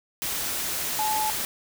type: tone in noise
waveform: sine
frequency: 861 Hz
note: A5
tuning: 38 cents flat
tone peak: -24 dBFS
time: 0.99-1.3 s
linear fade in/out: 0 ms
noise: white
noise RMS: -29 dBFS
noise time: 0.22-1.45 s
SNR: +2 dB
effects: none